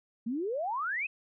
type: exponential sweep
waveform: sine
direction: up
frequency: 216.5 to 2637 Hz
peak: -30 dBFS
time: 0.26-1.07 s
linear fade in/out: 10 ms
effects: none